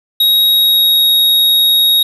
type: tone with pitch glide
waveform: square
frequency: 3792 to 3770 Hz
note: A#7 to A#7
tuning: +29 to +19 cents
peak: -8 dBFS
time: 0.2-2.03 s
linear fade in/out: 5 ms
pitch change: -10 cents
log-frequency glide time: 0.47-1.09 s
effects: 7-bit